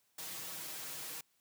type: noise with comb filter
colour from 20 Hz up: white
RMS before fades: -44 dBFS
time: 0.18-1.21 s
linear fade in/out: 5 ms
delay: 6.3 ms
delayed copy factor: +0.75
effects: white hiss -75 dBFS RMS until 1.4 s + high-pass 80 Hz 12 dB/octave